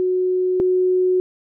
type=tone pair in turn; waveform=sine; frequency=367.5 / 367.5 Hz; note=F#4 / F#4; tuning=-12 / -12 cents; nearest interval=unison; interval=0 cents; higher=neither; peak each=-16 / -14 dBFS; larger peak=second; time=0-0.6 / 0.6-1.2 s; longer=neither; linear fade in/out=0 ms; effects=none